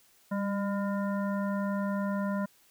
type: harmonic tone with a mistuned harmonic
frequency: 201.7 Hz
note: G3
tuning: 50 cents sharp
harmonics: 1 / 3 / 5 / 7 / 9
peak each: -29 / -36 / -39 / -42 / -48 dBFS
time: 0.31-2.46 s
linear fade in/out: 10 ms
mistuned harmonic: 1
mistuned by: -33 cents
effects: white hiss -63 dBFS RMS until 2.7 s